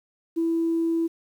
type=tone; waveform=sine; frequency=330.9 Hz; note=E4; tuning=7 cents sharp; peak=-20 dBFS; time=0.36-1.08 s; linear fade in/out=20 ms; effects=tanh soft clip ceiling -16 dBFS + 9-bit